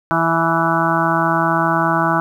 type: harmonic tone with a mistuned harmonic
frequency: 164.81 Hz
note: E3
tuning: in tune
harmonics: 1 / 2 / 4 / 5 / 6 / 7 / 8 / 9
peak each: -22 / -22 / -22 / -22 / -22 / -22 / -22 / -22 dBFS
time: 0.11-2.2 s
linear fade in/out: 0 ms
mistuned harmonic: 5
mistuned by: +24 cents
effects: 8-bit